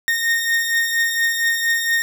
40% pulse beating tone pair, 1844 / 1848.3 Hz, A#6 / A#6, -19 / -15 cents, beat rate 4.3 Hz, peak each -17 / -23 dBFS, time 0.08-2.02 s, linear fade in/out 0 ms, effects none

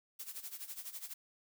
blue noise with tremolo, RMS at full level -43 dBFS, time 0.19-1.14 s, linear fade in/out 10 ms, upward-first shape sine, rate 12 Hz, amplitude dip 80%, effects none

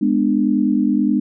sine chord, G# diminished, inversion none, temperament just, 207.7 / 249.2 / 299 Hz, G#3 / B3 / D4, 0 / +16 / +31 cents, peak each -18 dBFS, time 0.01-1.2 s, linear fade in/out 10 ms, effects none

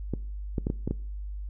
clicks, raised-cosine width 3 ms, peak -15 dBFS, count 6, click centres 0.137 / 0.582 / 0.669 / 0.701 / 0.876 / 0.91 s, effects noise-tail reverb RT60 0.5 s tail -22 dB re dry + added 50 Hz sine -33 dBFS peak until 1.49 s

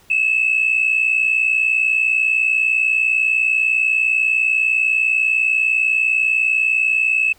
sine tone pair together, 2577 / 2637 Hz, E7 / E7, -40 / 0 cents, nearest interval unison, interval 40 cents, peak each -16 dBFS, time 0.1-7.33 s, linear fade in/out 5 ms, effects tanh soft clip ceiling -8 dBFS + pink hiss -52 dBFS RMS until 7.38 s

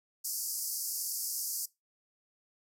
white band-pass noise, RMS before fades -36 dBFS, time 0.24-1.66 s, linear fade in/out 10 ms, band 4700 to 15000 Hz, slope 96 dB/octave, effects noise-tail reverb RT60 0.2 s tail -21 dB re dry

